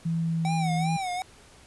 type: tone with pitch glide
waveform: sine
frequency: 165.3 to 163.21 Hz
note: E3 to E3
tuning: +5 to -17 cents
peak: -24 dBFS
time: 0.05-0.97 s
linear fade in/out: 10 ms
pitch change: -22 cents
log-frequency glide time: 0.2-0.5 s
type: tone with vibrato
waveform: square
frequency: 760 Hz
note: F#5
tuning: 46 cents sharp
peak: -29 dBFS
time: 0.45-1.22 s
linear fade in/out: 0 ms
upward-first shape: sine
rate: 2.6 Hz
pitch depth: 110 cents each way
effects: pink hiss -53 dBFS RMS until 1.66 s + resampled to 24000 Hz